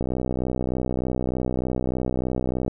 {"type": "click train", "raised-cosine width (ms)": 2, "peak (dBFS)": -12, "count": 170, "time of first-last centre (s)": [0.01, 2.68], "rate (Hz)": 63.3, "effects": []}